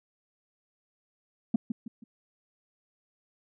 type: tone with echo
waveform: sine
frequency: 228.4 Hz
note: A#3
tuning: 35 cents flat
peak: -17 dBFS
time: 1.54-1.56 s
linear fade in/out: 5 ms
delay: 160 ms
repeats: 3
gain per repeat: -9 dB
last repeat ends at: 2.04 s
effects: tanh soft clip ceiling -18 dBFS